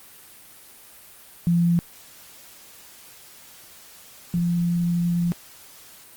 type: tone pair in turn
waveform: sine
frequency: 171.6 / 172.69 Hz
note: F3 / F3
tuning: -30 / -19 cents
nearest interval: unison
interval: 11 cents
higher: second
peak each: -16 / -19 dBFS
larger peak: first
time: 1.47-1.79 / 4.34-5.32 s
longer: second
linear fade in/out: 0 ms
effects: white hiss -47 dBFS RMS until 6.16 s + Opus 32 kbps